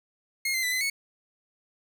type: tone with pitch steps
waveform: sawtooth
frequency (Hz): 2146 / 2074 / 1992 / 2034 / 2208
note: C7 / C7 / B6 / C7 / C#7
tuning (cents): +43 / -16 / +14 / -50 / -7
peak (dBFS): -22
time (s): 0.45-0.9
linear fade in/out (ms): 5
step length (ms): 90
effects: none